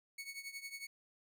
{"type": "tone with tremolo", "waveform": "sawtooth", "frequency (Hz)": 2217, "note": "C#7", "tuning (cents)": 0, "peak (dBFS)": -38, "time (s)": [0.18, 0.87], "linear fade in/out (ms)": 5, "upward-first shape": "triangle", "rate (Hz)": 11, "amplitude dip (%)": 85, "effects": []}